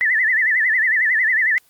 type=tone with vibrato; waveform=sine; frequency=1880 Hz; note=A#6; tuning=14 cents sharp; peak=-14 dBFS; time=0.01-1.58 s; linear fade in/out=0 ms; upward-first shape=sine; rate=11 Hz; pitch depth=150 cents each way; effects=white hiss -56 dBFS RMS until 1.69 s + Opus 24 kbps